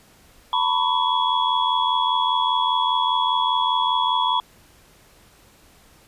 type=tone cluster; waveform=sine; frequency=906 / 991 / 1121 / 3359 Hz; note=A#5 / B5 / C#6 / G#7; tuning=-50 / +6 / +19 / +19 cents; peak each=-24 / -20 / -29 / -25 dBFS; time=0.53-4.4 s; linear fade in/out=2 ms; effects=pink hiss -53 dBFS RMS until 6.07 s + resampled to 32000 Hz